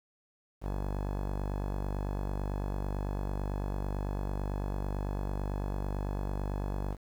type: tone with low-pass filter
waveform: sawtooth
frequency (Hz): 49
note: G1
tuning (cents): 0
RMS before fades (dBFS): -34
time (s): 0.61-6.97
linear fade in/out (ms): 50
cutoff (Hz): 890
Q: 1.4
effects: 9-bit